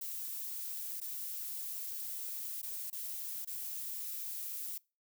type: noise with dropouts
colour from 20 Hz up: violet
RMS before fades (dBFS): -41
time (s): 0.01-4.78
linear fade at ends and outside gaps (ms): 5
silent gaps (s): 1.003-1.014 / 2.617-2.629 / 2.901-2.927 / 3.448-3.473
effects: noise-tail reverb RT60 0.3 s tail -24 dB re dry